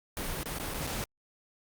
pink noise with dropouts, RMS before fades -35 dBFS, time 0.17-1.04 s, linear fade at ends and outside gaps 1 ms, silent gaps 0.433-0.457 / 0.586-0.598 / 0.739-0.743 / 0.868-0.872 s, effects Opus 48 kbps

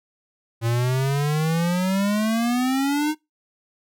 square exponential sweep, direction up, 113.6 to 311.1 Hz, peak -20 dBFS, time 0.61-3.15 s, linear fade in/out 50 ms, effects noise-tail reverb RT60 0.2 s tail -24 dB re dry

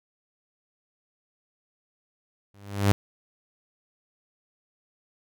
sawtooth tone with exponential growth, 100.4 Hz, G2, 42 cents sharp, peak -11 dBFS, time 2.54-2.92 s, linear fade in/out 0 ms, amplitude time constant 81 ms, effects none

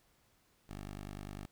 10% pulse tone, 50 Hz, G1, 35 cents sharp, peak -35 dBFS, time 0.69-1.46 s, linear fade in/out 5 ms, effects pink hiss -71 dBFS RMS until 1.51 s

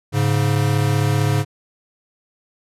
square tone pair together, 104.43 / 140 Hz, G#2 / C#3, +10 / +18 cents, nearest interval perfect fourth, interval 508 cents, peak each -19 dBFS, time 0.12-1.45 s, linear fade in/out 50 ms, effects resampled to 32000 Hz

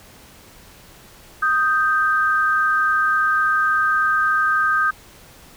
sine tone pair together, 1244.5 / 1568 Hz, D#6 / G6, 0 / 0 cents, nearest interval major third, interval 400 cents, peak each -18 dBFS, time 1.42-4.91 s, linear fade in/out 10 ms, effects pink hiss -46 dBFS RMS until 5.56 s

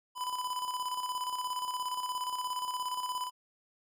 square tone with tremolo, 1000 Hz, B5, 21 cents sharp, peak -32 dBFS, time 0.15-3.31 s, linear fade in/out 50 ms, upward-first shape square, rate 17 Hz, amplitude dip 50%, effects none

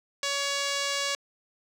5% pulse tone, 562 Hz, C#5, 24 cents sharp, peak -15 dBFS, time 0.23-1.15 s, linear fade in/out 2 ms, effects low-pass 10000 Hz 12 dB/octave

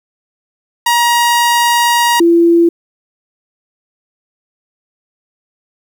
sawtooth / sine tone pair in turn, 949 / 339 Hz, A#5 / E4, +31 / +49 cents, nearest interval octave + tritone, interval 1782 cents, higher first, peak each -5 dBFS, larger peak neither, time 0.86-2.2 / 2.2-2.69 s, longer first, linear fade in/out 5 ms, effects 7-bit

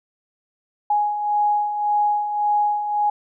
sine beating tone pair, 830.6 / 832.4 Hz, G#5 / G#5, 0 / +4 cents, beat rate 1.8 Hz, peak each -26 / -18 dBFS, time 0.9-3.1 s, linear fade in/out 5 ms, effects none

